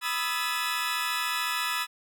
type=chord; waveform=20% pulse; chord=E major seventh; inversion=second; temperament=equal with one note detuned; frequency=987.8 / 1244.5 / 1318.5 / 1704 Hz; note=B5 / D#6 / E6 / G#6; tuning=0 / 0 / 0 / +44 cents; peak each=-28 dBFS; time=0.01-1.87 s; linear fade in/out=50 ms; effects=none